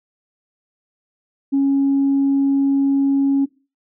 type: tone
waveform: sine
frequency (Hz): 275.8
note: C#4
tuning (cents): -9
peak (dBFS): -12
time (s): 1.52-3.46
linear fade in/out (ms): 20
effects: noise-tail reverb RT60 0.3 s tail -18 dB re dry + tanh soft clip ceiling -10 dBFS